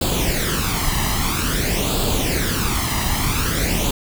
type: noise with flanger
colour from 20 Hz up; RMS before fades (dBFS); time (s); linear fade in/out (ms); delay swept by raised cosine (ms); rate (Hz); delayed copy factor
pink; -20; 0.01-3.91; 5; 0.25 to 1.02; 0.5; +0.65
effects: none